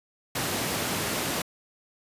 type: high-pass noise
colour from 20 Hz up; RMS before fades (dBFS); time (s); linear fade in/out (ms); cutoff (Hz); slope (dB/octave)
pink; -29; 0.35-1.42; 5; 130; 12
effects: resampled to 32000 Hz